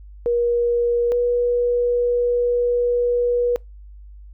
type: tone pair in turn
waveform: sine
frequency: 476.6 / 484.1 Hz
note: A#4 / B4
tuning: +38 / -35 cents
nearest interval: unison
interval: 27 cents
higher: second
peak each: -16 dBFS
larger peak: neither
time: 0.26-1.12 / 1.12-3.56 s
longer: second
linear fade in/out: 0 ms
effects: noise-tail reverb RT60 0.2 s tail -25 dB re dry + added 50 Hz sine -38 dBFS peak until 4.33 s